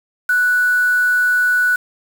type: tone with quantisation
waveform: sine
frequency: 1480 Hz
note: F#6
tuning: in tune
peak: -12 dBFS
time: 0.29-1.76 s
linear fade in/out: 5 ms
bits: 5
effects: none